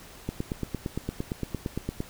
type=click train; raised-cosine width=3 ms; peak=-16 dBFS; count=16; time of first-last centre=0.29-2.004 s; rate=8.75 Hz; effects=pink hiss -48 dBFS RMS until 2.09 s